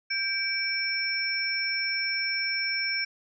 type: tone cluster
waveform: sine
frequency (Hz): 1581 / 2310 / 5400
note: G6 / D7 / E8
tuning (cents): +14 / -29 / +41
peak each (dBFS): -33 / -29 / -30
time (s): 0.1-3.05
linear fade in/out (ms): 10
effects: none